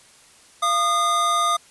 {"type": "tone pair together", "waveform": "square", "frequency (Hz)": [688, 1224.2], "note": ["F5", "D#6"], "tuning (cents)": [-26, -28], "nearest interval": "minor seventh", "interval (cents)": 998, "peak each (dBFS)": [-27, -19], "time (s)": [0.62, 1.57], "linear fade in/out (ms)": 10, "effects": ["white hiss -51 dBFS RMS until 1.7 s", "resampled to 24000 Hz"]}